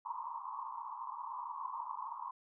pink band-pass noise, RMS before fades -43 dBFS, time 0.05-2.31 s, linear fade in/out 5 ms, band 910 to 1100 Hz, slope 96 dB/octave, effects none

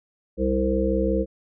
harmonic tone with a mistuned harmonic, 65.41 Hz, C2, in tune, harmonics 1 / 3 / 5 / 7 / 8, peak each -26 / -26 / -26 / -26 / -26 dBFS, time 0.37-1.26 s, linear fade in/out 50 ms, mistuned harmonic 1, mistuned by -48 cents, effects none

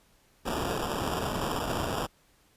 blue noise with sample-and-hold, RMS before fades -31 dBFS, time 0.45-2.07 s, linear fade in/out 20 ms, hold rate 2100 Hz, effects pink hiss -64 dBFS RMS until 2.56 s + resampled to 32000 Hz

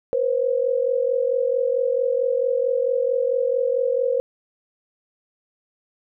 sine tone pair together, 484.5 / 529 Hz, B4 / C5, -33 / +19 cents, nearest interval major second, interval 152 cents, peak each -21 dBFS, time 0.13-4.2 s, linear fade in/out 0 ms, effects none

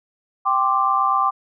sine chord, G suspended fourth, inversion none, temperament equal, 784 / 1046.5 / 1174.7 Hz, G5 / C6 / D6, 0 / 0 / 0 cents, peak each -22 / -21 / -18 dBFS, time 0.45-1.31 s, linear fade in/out 20 ms, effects none

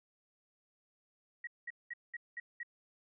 sine tone bursts, 1905 Hz, A#6, 37 cents sharp, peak -39 dBFS, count 6, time 1.44-2.632 s, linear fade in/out 5 ms, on 32 ms, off 200 ms, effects none

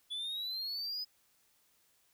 triangle exponential sweep, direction up, 3415 to 5050 Hz, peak -35 dBFS, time 0.1-1.05 s, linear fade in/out 20 ms, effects white hiss -71 dBFS RMS until 2.13 s

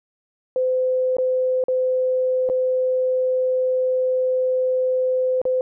sine tone with dropouts, 512 Hz, C5, 38 cents flat, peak -17 dBFS, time 0.56-5.61 s, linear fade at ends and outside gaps 1 ms, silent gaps 1.168-1.184 / 1.639-1.683 / 2.49-2.498 / 5.416-5.453 s, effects none

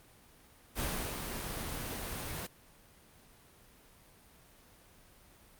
pink noise with ADSR envelope, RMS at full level -34 dBFS, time 0.75-2.47 s, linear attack 43 ms, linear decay 350 ms, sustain -5 dB, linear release 9 ms, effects pink hiss -60 dBFS RMS until 5.59 s + Opus 32 kbps

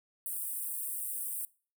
pink high-pass noise, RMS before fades -37 dBFS, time 0.26-1.45 s, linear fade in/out 0 ms, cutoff 8400 Hz, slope 96 dB/octave, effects noise-tail reverb RT60 0.4 s tail -23 dB re dry

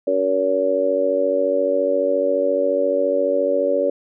harmonic tone, 94.4 Hz, F#2, 35 cents sharp, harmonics 3 / 4 / 5 / 6, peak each -26 / -26 / -22 / -18 dBFS, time 0.07-3.9 s, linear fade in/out 5 ms, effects none

